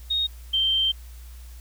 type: tone pair in turn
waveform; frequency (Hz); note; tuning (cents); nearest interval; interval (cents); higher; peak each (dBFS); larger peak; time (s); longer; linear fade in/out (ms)
sine; 3729 / 3136; A#7 / G7; 0 / 0; minor third; 300; first; -21 / -19; second; 0.1-0.27 / 0.53-0.92; second; 10
effects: added 60 Hz sine -39 dBFS peak until 1.6 s + white hiss -53 dBFS RMS until 1.6 s